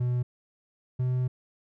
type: tone pair in turn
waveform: triangle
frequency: 123.47 / 126.65 Hz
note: B2 / B2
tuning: 0 / +44 cents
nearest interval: unison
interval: 44 cents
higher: second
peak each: -22 dBFS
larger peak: neither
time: 0-0.23 / 0.99-1.28 s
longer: second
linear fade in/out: 10 ms
effects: none